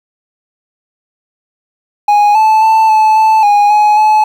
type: tone with pitch steps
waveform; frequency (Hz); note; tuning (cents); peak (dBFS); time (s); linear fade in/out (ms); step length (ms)
triangle; 828 / 872 / 883 / 868 / 876 / 823 / 841 / 858; G#5 / A5 / A5 / A5 / A5 / G#5 / G#5 / A5; -5 / -16 / +6 / -24 / -8 / -16 / +22 / -44; -3; 2.08-4.24; 5; 270
effects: 7-bit